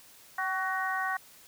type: harmonic tone with a mistuned harmonic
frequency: 374.3 Hz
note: F#4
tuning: 20 cents sharp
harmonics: 2 / 3 / 4 / 5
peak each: -34 / -34 / -34 / -34 dBFS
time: 0.38-1.17 s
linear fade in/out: 5 ms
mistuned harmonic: 2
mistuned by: +32 cents
effects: white hiss -55 dBFS RMS until 1.47 s